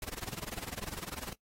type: noise with tremolo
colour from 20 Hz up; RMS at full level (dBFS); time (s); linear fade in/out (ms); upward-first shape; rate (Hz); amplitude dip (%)
pink; -38; 0.02-1.33; 2; sine; 20; 100
effects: noise-tail reverb RT60 0.1 s tail -19 dB re dry + AAC 48 kbps